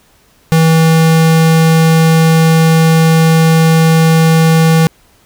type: tone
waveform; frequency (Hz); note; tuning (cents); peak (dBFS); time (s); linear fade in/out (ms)
square; 161.9; E3; -31; -6; 0.52-4.87; 0
effects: pink hiss -49 dBFS RMS until 5.25 s